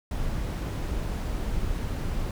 brown noise, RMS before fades -29 dBFS, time 0.11-2.31 s, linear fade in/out 2 ms, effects none

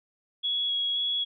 sine tone with vibrato, 3341 Hz, G#7, 10 cents sharp, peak -25 dBFS, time 0.43-1.25 s, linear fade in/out 20 ms, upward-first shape square, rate 1.9 Hz, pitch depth 9 cents each way, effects none

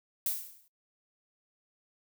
violet noise with exponential decay, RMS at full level -28 dBFS, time 0.26-0.68 s, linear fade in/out 2 ms, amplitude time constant 90 ms, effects noise-tail reverb RT60 0.1 s tail -22 dB re dry

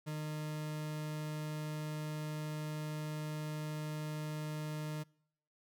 40% pulse tone, 152.8 Hz, D#3, 31 cents flat, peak -37 dBFS, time 0.06-5.04 s, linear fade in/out 20 ms, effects noise-tail reverb RT60 0.7 s tail -25 dB re dry

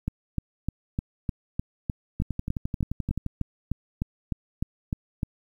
two click trains, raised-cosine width 5 ms, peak -16 / -14 dBFS, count 13 / 18, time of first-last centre 2.22-3.263 / 0.08-5.232 s, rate 11.5 / 3.3 Hz, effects 9-bit

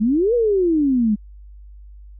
sine exponential two-way sweep, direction up then down, 202.5 to 493.9 to 202.5 Hz, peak -14 dBFS, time 0-1.16 s, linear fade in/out 20 ms, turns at 0.34 s, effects added 50 Hz sine -38 dBFS peak until 2.19 s

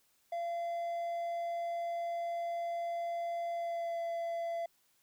triangle tone with pitch glide, 684 to 676.1 Hz, F5 to E5, -36 to +44 cents, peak -32 dBFS, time 0.32-4.66 s, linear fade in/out 5 ms, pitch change -20 cents, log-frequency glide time 3.53-3.99 s, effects white hiss -72 dBFS RMS until 5.02 s

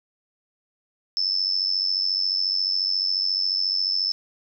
sine tone with amplitude modulation, 5270 Hz, E8, 1 cent flat, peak -17 dBFS, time 1.17-4.12 s, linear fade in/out 0 ms, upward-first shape sine, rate 94.2 Hz, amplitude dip 85%, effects none

